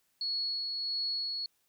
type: tone with tremolo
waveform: sine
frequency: 4360 Hz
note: C#8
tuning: 29 cents flat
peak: -30 dBFS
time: 0.21-1.46 s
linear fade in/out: 2 ms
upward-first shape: sine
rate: 1.5 Hz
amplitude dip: 30%
effects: white hiss -74 dBFS RMS until 1.68 s